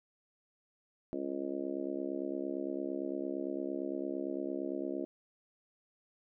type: harmonic tone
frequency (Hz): 68.8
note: C#2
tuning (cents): -12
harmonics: 3 / 4 / 5 / 6 / 7 / 8 / 9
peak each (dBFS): -47 / -39 / -38 / -47 / -46 / -47 / -44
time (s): 1.13-5.05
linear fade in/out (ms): 0
effects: none